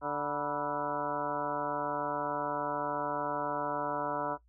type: harmonic tone with a mistuned harmonic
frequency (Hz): 146.83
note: D3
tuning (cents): 0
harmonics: 1 / 2 / 3 / 4 / 5 / 6 / 7 / 8 / 9 / 10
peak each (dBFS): -47 / -40 / -41 / -37 / -39 / -46 / -37 / -45 / -39 / -47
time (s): 0.01-4.38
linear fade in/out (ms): 50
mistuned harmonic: 7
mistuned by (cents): -80
effects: noise-tail reverb RT60 0.1 s tail -17 dB re dry + added 58 Hz sine -62 dBFS peak until 4.48 s